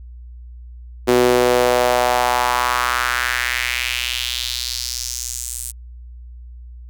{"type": "tone with high-pass filter sweep", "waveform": "sawtooth", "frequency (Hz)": 123.47, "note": "B2", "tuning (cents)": 0, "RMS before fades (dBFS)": -19, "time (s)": [1.07, 5.72], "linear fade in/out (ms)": 20, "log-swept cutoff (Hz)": [340, 9000], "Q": 2.7, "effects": ["added 60 Hz sine -34 dBFS peak until 6.89 s"]}